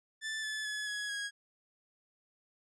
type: tone with pitch steps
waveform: sawtooth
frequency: 1760 / 1731.8 / 1704 / 1676.6 / 1649.7 Hz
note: A6 / A6 / G#6 / G#6 / G#6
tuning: 0 / -28 / +44 / +16 / -12 cents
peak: -32 dBFS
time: 0.21-1.31 s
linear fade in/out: 50 ms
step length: 220 ms
effects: resampled to 22050 Hz